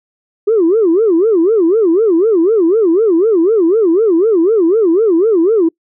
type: tone with vibrato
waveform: sine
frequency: 386.1 Hz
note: G4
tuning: 26 cents flat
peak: -6 dBFS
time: 0.47-5.69 s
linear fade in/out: 10 ms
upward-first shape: sine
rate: 4 Hz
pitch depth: 300 cents each way
effects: noise-tail reverb RT60 0.1 s tail -24 dB re dry + tanh soft clip ceiling -4 dBFS